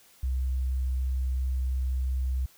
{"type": "tone", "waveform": "sine", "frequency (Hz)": 64.5, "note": "C2", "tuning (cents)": -24, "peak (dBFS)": -25, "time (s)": [0.23, 2.46], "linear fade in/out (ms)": 5, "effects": ["white hiss -58 dBFS RMS until 2.57 s"]}